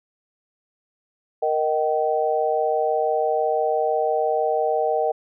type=chord; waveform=sine; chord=Eb major; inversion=second; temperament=equal with one note detuned; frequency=466.2 / 622.3 / 768.3 Hz; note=Bb4 / Eb5 / G5; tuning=0 / 0 / -35 cents; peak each=-23 dBFS; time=1.42-5.12 s; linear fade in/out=10 ms; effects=none